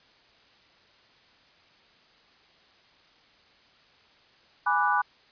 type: chord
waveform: sine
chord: G# half-diminished seventh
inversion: none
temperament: equal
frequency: 830.6 / 987.8 / 1174.7 / 1480 Hz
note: G#5 / B5 / D6 / F#6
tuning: 0 / 0 / 0 / 0 cents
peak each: -27 dBFS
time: 4.66-5.02 s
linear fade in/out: 10 ms
effects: white hiss -59 dBFS RMS until 5.31 s + resampled to 11025 Hz